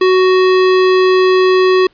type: tone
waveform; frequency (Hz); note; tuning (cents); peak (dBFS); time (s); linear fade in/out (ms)
square; 371.9; F#4; +9; -8; 0.01-1.87; 5
effects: pink hiss -52 dBFS RMS until 1.93 s + resampled to 11025 Hz